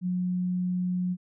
sine tone, 180.8 Hz, F#3, 40 cents flat, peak -25 dBFS, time 0.01-1.17 s, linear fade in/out 50 ms, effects none

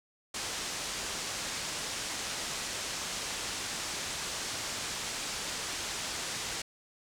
white low-pass noise, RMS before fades -37 dBFS, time 0.34-6.62 s, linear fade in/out 5 ms, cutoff 7900 Hz, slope 24 dB/octave, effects none

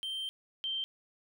triangle / sine tone pair in turn, 3136 / 3136 Hz, G7 / G7, 0 / 0 cents, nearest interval unison, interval 0 cents, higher neither, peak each -33 / -32 dBFS, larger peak second, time 0.03-0.29 / 0.64-0.84 s, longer first, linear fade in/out 0 ms, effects none

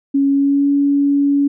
sine tone with pitch glide, 277.2 to 282.7 Hz, C#4 to C#4, 0 to +34 cents, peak -11 dBFS, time 0.14-1.48 s, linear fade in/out 10 ms, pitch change +34 cents, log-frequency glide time 0.29-0.69 s, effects none

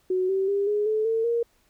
sine tone with pitch steps, 370 / 384.8 / 400.2 / 416.3 / 432.9 / 450.3 / 468.3 Hz, F#4 / G4 / G4 / G#4 / A4 / A4 / A#4, 0 / -32 / +36 / +4 / -28 / +40 / +8 cents, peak -21 dBFS, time 0.1-1.43 s, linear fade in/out 5 ms, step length 190 ms, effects pink hiss -65 dBFS RMS until 1.69 s

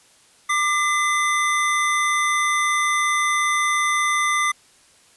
square tone pair together, 1189.6 / 2035 Hz, D6 / C7, +22 / -49 cents, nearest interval major sixth, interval 929 cents, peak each -21 / -22 dBFS, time 0.49-4.52 s, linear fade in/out 10 ms, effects white hiss -54 dBFS RMS until 5.16 s + resampled to 24000 Hz

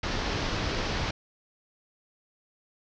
pink low-pass noise, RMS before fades -30 dBFS, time 0.03-1.11 s, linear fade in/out 5 ms, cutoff 5700 Hz, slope 48 dB/octave, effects none

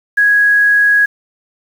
sine tone with quantisation, 1661.2 Hz, G#6, in tune, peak -7 dBFS, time 0.17-1.06 s, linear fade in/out 10 ms, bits 6, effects none

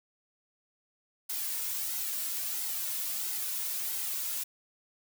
blue noise with flanger, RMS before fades -34 dBFS, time 1.29-4.44 s, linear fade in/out 10 ms, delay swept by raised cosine 1.7 to 2.59 ms, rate 1.5 Hz, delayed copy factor -0.5, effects none

